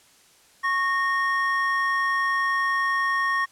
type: tone pair together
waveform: triangle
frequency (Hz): 1100 / 1850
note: C#6 / A#6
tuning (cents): -14 / -14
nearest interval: major sixth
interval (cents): 900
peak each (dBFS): -22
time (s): 0.63-3.46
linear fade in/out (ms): 20
effects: white hiss -56 dBFS RMS until 3.51 s + low-pass 10000 Hz 12 dB/octave